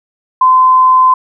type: tone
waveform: sine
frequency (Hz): 1028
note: C6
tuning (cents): -31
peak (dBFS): -4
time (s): 0.41-1.14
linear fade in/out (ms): 5
effects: none